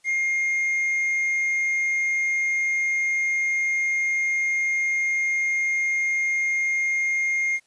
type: tone with quantisation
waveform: triangle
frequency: 2126 Hz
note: C7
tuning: 27 cents sharp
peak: -19 dBFS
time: 0.04-7.6 s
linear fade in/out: 50 ms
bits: 8
effects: white hiss -64 dBFS RMS until 7.66 s + resampled to 22050 Hz